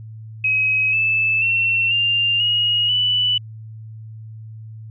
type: tone with pitch steps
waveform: sine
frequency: 2544 / 2625 / 2708 / 2794 / 2882 / 2973 Hz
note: D#7 / E7 / E7 / F7 / F#7 / F#7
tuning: +38 / -8 / +46 / 0 / -46 / +8 cents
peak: -15 dBFS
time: 0.44-3.38 s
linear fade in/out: 5 ms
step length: 490 ms
effects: added 110 Hz sine -33 dBFS peak until 4.9 s